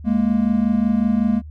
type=tone pair together; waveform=triangle; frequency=207.7 / 233.1 Hz; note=G#3 / A#3; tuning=0 / 0 cents; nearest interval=major second; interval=200 cents; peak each=-16 dBFS; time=0.04-1.42 s; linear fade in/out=50 ms; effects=added 76 Hz sine -33 dBFS peak until 1.5 s